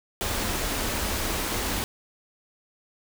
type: band-stop noise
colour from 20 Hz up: pink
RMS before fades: -28 dBFS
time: 0.21-1.84 s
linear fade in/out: 0 ms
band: 120 to 170 Hz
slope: 96 dB/octave
effects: none